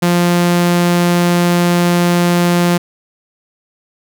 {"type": "tone", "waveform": "sawtooth", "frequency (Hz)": 174.61, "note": "F3", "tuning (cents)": 0, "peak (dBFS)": -6, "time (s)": [0.02, 2.78], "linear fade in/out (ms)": 10, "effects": []}